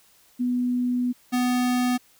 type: tone pair in turn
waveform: sine / square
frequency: 247.1 / 248.4 Hz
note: B3 / B3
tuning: +1 / +10 cents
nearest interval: unison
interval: 9 cents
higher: second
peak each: -21 dBFS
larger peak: neither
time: 0.39-1.13 / 1.32-1.98 s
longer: first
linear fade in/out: 20 ms
effects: white hiss -58 dBFS RMS until 2.19 s